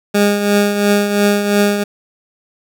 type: tone with tremolo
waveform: 20% pulse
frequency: 204.4 Hz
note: G#3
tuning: 27 cents flat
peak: -4 dBFS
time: 0.14-1.84 s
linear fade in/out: 10 ms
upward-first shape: triangle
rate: 2.9 Hz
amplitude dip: 60%
effects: none